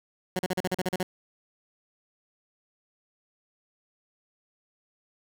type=tone bursts; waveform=15% pulse; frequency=183.6 Hz; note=F#3; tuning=13 cents flat; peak=-19 dBFS; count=10; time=0.36-1.03 s; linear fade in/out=2 ms; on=31 ms; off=40 ms; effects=none